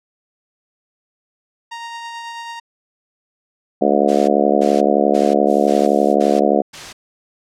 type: tone with tremolo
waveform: sawtooth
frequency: 931 Hz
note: A#5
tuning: 2 cents flat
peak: -23 dBFS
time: 1.71-2.6 s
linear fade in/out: 10 ms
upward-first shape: triangle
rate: 9.2 Hz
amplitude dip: 30%
type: harmonic tone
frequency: 71.6 Hz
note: D2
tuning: 43 cents flat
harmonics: 3 / 4 / 5 / 6 / 7 / 8 / 9 / 10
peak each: -20 / -20 / -20 / -20 / -20 / -20 / -20 / -20 dBFS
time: 3.81-6.62 s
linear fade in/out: 10 ms
type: noise bursts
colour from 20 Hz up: white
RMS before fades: -31 dBFS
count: 6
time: 4.08-6.93 s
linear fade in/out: 10 ms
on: 200 ms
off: 330 ms
type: noise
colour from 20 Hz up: violet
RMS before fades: -31 dBFS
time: 5.46-6.16 s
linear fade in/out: 50 ms
effects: low-pass 6000 Hz 12 dB/octave